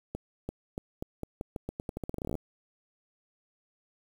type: accelerating click train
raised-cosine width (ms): 2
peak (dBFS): -21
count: 23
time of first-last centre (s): 0.15-2.353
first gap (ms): 340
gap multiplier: 0.85
effects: 8-bit